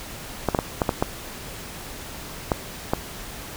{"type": "clicks", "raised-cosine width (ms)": 1, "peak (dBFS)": -5, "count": 8, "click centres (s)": [0.487, 0.548, 0.589, 0.818, 0.892, 1.025, 2.518, 2.935], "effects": ["pink hiss -37 dBFS RMS until 3.56 s"]}